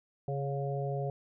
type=harmonic tone with a mistuned harmonic; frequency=138.59 Hz; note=C#3; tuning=in tune; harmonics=1 / 3 / 4 / 5; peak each=-33 / -38 / -39 / -40 dBFS; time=0.28-1.1 s; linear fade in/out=2 ms; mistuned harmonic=5; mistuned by=+32 cents; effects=none